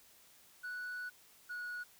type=tone pair in turn; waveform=sine; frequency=1477 / 1459.2 Hz; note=F#6 / F#6; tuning=-3 / -24 cents; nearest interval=unison; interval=21 cents; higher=first; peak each=-37 / -37 dBFS; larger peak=neither; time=0.63-1.1 / 1.49-1.84 s; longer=first; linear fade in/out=20 ms; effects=tanh soft clip ceiling -39 dBFS + white hiss -63 dBFS RMS until 1.99 s